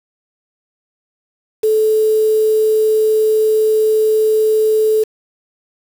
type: tone with quantisation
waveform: sine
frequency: 434.2 Hz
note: A4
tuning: 23 cents flat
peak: -10 dBFS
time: 1.63-5.04 s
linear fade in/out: 10 ms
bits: 5
effects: none